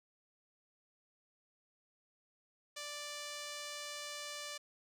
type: tone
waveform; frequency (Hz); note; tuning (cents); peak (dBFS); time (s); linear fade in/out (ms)
5% pulse; 587.3; D5; 0; -31; 2.76-4.58; 10
effects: resampled to 32000 Hz

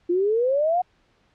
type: exponential sweep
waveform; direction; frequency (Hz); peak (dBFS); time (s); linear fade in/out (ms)
sine; up; 340.4 to 742; -18; 0.09-0.82; 10
effects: pink hiss -63 dBFS RMS until 1.34 s + low-pass 4000 Hz 12 dB/octave

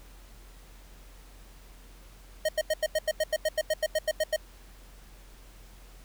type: tone bursts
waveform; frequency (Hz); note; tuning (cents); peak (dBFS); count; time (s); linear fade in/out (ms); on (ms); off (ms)
square; 622.3; D#5; 0; -24; 16; 2.45-4.363; 5; 38; 87
effects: added 44 Hz sine -49 dBFS peak until 6.04 s + pink hiss -56 dBFS RMS until 6.04 s

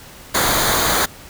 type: noise with comb filter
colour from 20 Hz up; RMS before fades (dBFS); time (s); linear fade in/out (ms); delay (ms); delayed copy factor
pink; -17; 0.34-1.06; 10; 0.37; -0.6
effects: pink hiss -40 dBFS RMS until 1.29 s

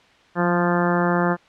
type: harmonic tone with a mistuned harmonic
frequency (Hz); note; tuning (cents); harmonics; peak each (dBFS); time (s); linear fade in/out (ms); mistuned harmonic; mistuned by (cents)
174.61; F3; 0; 1 / 2 / 3 / 4 / 5 / 6 / 7 / 8 / 9 / 10; -21 / -24 / -26 / -27 / -28 / -29 / -29 / -30 / -31 / -31; 0.35-1.37; 50; 1; +23
effects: white hiss -53 dBFS RMS until 1.48 s + low-pass 3000 Hz 12 dB/octave

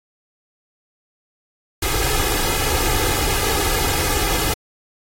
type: noise with comb filter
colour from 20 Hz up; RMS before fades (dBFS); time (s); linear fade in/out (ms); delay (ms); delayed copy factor
pink; -20; 1.82-4.54; 5; 2.4; +0.7
effects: AAC 48 kbps

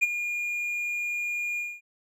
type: tone with ADSR envelope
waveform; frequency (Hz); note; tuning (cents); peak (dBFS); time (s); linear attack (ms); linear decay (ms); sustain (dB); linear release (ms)
triangle; 2424; D#7; -46; -15; 0.01-1.81; 22; 26; -11; 230
effects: none

